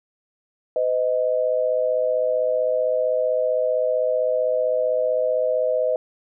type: tone pair together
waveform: sine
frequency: 508 / 623.6 Hz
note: B4 / D#5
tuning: +49 / +4 cents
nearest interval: major third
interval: 355 cents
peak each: -21 dBFS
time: 0.76-5.96 s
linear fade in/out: 2 ms
effects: none